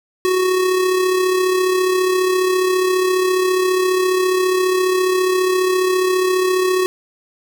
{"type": "tone with amplitude modulation", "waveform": "square", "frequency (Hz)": 370, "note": "F#4", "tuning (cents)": 0, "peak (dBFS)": -13, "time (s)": [0.25, 6.86], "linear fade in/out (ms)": 0, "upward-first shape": "sine", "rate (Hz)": 34.7, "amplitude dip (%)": 40, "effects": []}